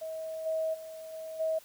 sine tone with level steps, 639 Hz, D#5, 46 cents sharp, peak -35 / -28 / -41 / -38 / -27 dBFS, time 0.01-1.59 s, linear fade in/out 10 ms, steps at 0.45 / 0.73 / 1.12 / 1.39 s, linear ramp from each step 20 ms, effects white hiss -56 dBFS RMS until 1.64 s

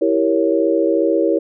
sine chord, E diminished seventh, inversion none, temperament equal, 329.6 / 392 / 466.2 / 554.4 Hz, E4 / G4 / Bb4 / Db5, 0 / 0 / 0 / 0 cents, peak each -17 / -20 / -19 / -19 dBFS, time 0.01-1.39 s, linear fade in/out 10 ms, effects none

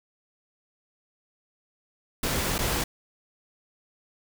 pink noise with dropouts, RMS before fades -27 dBFS, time 2.23-2.84 s, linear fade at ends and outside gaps 5 ms, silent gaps 2.582-2.588 s, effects none

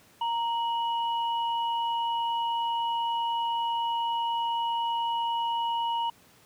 sine tone pair together, 930 / 2926 Hz, A#5 / F#7, -4 / -20 cents, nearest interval octave + minor sixth, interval 1984 cents, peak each -26 / -36 dBFS, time 0.21-6.1 s, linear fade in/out 5 ms, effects pink hiss -58 dBFS RMS until 6.45 s + high-pass 100 Hz 12 dB/octave

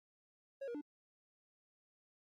triangle tone with pitch steps, 549 / 475.1 / 294.3 Hz, C#5 / A#4 / D4, -17 / +33 / +4 cents, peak -39 dBFS, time 0.61-0.814 s, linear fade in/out 10 ms, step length 68 ms, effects AAC 48 kbps

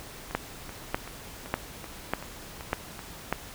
two click trains, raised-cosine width 0.5 ms, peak -24 / -10 dBFS, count 8 / 6, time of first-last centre 0.31-2.992 / 0.35-3.326 s, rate 2.61 / 1.68 Hz, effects pink hiss -44 dBFS RMS until 3.54 s

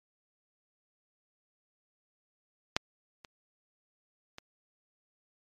clicks, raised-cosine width 0.2 ms, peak -8 / -29 / -26 dBFS, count 3, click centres 2.765 / 3.248 / 4.384 s, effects MP3 96 kbps

